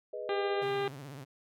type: chord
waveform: sine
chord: G# minor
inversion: none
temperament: equal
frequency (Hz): 415.3 / 493.9 / 622.3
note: G#4 / B4 / D#5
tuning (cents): 0 / 0 / 0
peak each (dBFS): -42 / -40 / -40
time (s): 0.13-0.63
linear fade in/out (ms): 5
type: harmonic tone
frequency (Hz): 400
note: G4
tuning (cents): +35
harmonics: 1 / 2 / 3 / 4 / 5 / 6 / 7 / 8 / 9 / 10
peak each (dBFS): -31 / -37 / -41 / -43 / -45 / -47 / -48 / -49 / -50 / -51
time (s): 0.29-0.88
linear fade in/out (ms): 2
type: tone with vibrato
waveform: sawtooth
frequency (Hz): 138.59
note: C#3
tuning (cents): 0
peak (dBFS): -39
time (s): 0.61-1.25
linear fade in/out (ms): 20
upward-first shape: triangle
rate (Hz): 16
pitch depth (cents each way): 160
effects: none